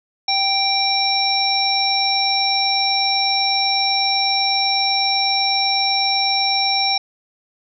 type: harmonic tone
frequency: 784 Hz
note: G5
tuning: in tune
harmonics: 1 / 3 / 5 / 7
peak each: -21 / -24 / -22 / -19 dBFS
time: 0.28-6.98 s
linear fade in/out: 5 ms
effects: none